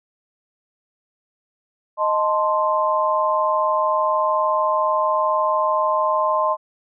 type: chord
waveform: sine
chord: A diminished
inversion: second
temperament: equal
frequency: 622.3 / 880 / 1046.5 Hz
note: Eb5 / A5 / C6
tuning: 0 / 0 / 0 cents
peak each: -21 / -24 / -19 dBFS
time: 1.97-6.57 s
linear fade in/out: 50 ms
effects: none